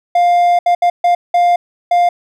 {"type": "tone bursts at uneven times", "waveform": "triangle", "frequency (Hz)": 702, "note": "F5", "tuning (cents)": 9, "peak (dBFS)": -6, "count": 6, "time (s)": [[0.15, 0.59], [0.66, 0.75], [0.82, 0.9], [1.04, 1.15], [1.34, 1.56], [1.91, 2.09]], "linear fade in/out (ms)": 5, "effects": []}